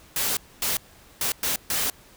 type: noise bursts at uneven times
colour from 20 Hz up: white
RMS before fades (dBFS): -25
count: 5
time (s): 0.16-0.37 / 0.62-0.77 / 1.21-1.32 / 1.43-1.56 / 1.7-1.9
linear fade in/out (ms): 2
effects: pink hiss -52 dBFS RMS until 2.16 s